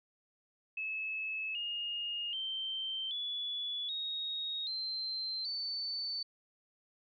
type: tone with pitch steps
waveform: sine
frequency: 2595 / 2846 / 3122 / 3424 / 3756 / 4119 / 4518 Hz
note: E7 / F7 / G7 / A7 / A#7 / C8 / C#8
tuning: -28 / +32 / -8 / -48 / +12 / -28 / +32 cents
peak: -35 dBFS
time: 0.77-6.23 s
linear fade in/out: 5 ms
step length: 780 ms
effects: none